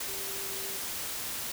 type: tone in noise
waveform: sine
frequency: 392 Hz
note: G4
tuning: in tune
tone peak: -45 dBFS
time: 0.08-0.77 s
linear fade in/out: 5 ms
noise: white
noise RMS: -36 dBFS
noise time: 0-1.52 s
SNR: -12 dB
effects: none